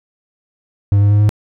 triangle tone with pitch steps, 100.7 / 102.05 / 103.41 / 104.79 Hz, G2 / G#2 / G#2 / G#2, +47 / -30 / -7 / +16 cents, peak -6 dBFS, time 0.92-1.292 s, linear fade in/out 0 ms, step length 93 ms, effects none

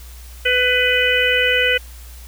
harmonic tone, 498.9 Hz, B4, 17 cents sharp, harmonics 1 / 3 / 4 / 5 / 6, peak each -20 / -20 / -20 / -20 / -20 dBFS, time 0.45-1.78 s, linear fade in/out 10 ms, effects added 60 Hz sine -35 dBFS peak until 2.27 s + white hiss -44 dBFS RMS until 2.27 s

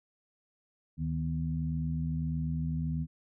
sine tone cluster, 75.3 / 156.9 / 245 Hz, D2 / D#3 / B3, +44 / +15 / -14 cents, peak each -36 / -31 / -38 dBFS, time 0.97-3.07 s, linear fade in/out 50 ms, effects none

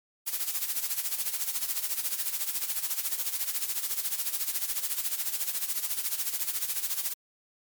blue noise with tremolo, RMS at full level -28 dBFS, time 0.26-7.14 s, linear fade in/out 20 ms, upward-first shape sine, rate 14 Hz, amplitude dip 70%, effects MP3 96 kbps

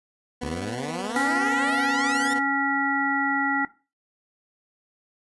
20% pulse tone with tremolo, 246.9 Hz, B3, in tune, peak -25 dBFS, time 0.41-2.4 s, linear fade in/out 10 ms, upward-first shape square, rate 19 Hz, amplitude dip 50%
10% pulse exponential sweep, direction up, 68.1 to 1877 Hz, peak -22 dBFS, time 0.42-2.34 s, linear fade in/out 10 ms
harmonic tone, 277.2 Hz, C#4, in tune, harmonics 1 / 3 / 5 / 7, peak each -27 / -27 / -27 / -27 dBFS, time 1.16-3.65 s, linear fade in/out 2 ms
white noise with exponential decay, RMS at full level -34 dBFS, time 1.16-1.85 s, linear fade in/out 0 ms, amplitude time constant 150 ms
effects noise-tail reverb RT60 0.3 s tail -17 dB re dry + resampled to 24000 Hz

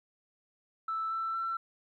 sine tone with pitch steps, 1318.5 / 1331.5 / 1344.7 Hz, E6 / E6 / E6, 0 / +17 / +34 cents, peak -30 dBFS, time 0.88-1.57 s, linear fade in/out 5 ms, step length 230 ms, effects tanh soft clip ceiling -26 dBFS + 12-bit

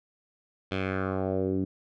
10% pulse tone with low-pass filter sweep, 95 Hz, F#2, 46 cents sharp, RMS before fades -29 dBFS, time 0.71-1.65 s, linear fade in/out 10 ms, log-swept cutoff 3300 to 260 Hz, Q 2.3, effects none

